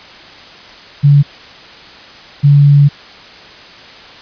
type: tone pair in turn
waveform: sine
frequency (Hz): 143.2 / 143.2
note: D3 / D3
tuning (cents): -43 / -43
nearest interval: unison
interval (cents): 0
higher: neither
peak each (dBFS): -3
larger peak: neither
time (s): 1.03-1.23 / 2.43-2.89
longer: second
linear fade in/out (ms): 20
effects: white hiss -35 dBFS RMS until 4.21 s + resampled to 11025 Hz